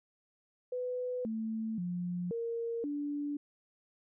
sine tone with pitch steps, 499 / 221.6 / 177.1 / 463.8 / 290.3 Hz, B4 / A3 / F3 / A#4 / D4, +18 / +13 / +24 / -9 / -20 cents, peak -33 dBFS, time 0.72-3.37 s, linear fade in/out 5 ms, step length 530 ms, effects none

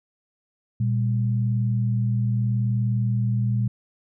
sine tone pair together, 118.5 / 199.29 Hz, A#2 / G3, +29 / +29 cents, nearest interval major sixth, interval 900 cents, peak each -20 / -28 dBFS, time 0.8-3.68 s, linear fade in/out 5 ms, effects none

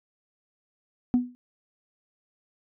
sine tone with exponential decay, 246.9 Hz, B3, in tune, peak -13 dBFS, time 1.14-1.35 s, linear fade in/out 0 ms, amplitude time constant 45 ms, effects tanh soft clip ceiling -15 dBFS

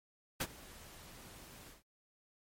pink noise with ADSR envelope, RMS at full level -33 dBFS, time 0.4-1.83 s, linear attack 9 ms, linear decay 53 ms, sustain -21 dB, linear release 150 ms, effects MP3 64 kbps

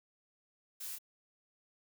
blue noise with echo, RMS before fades -44 dBFS, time 0.8-0.96 s, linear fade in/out 10 ms, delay 27 ms, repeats 1, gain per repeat -3 dB, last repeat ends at 0.987 s, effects none

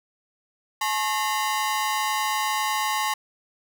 sawtooth ring-modulated tone, 970 Hz, B5, 31 cents flat, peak -16 dBFS, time 0.81-3.14 s, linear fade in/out 5 ms, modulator 114 Hz, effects none

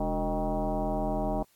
sine tone with frequency modulation, 291.6 Hz, D4, 12 cents flat, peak -26 dBFS, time 0-1.43 s, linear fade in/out 5 ms, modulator 165 Hz, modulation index 3.4, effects white hiss -66 dBFS RMS until 1.55 s + AAC 64 kbps

